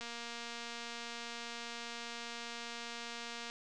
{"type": "click train", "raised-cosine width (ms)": 0.2, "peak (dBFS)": -27, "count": 821, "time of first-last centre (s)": [0.01, 3.499], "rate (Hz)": 235, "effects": ["resampled to 24000 Hz", "10-bit"]}